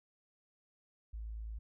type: tone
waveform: sine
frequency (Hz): 54.7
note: A1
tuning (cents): -9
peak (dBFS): -40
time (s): 1.13-1.59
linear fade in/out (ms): 10
effects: none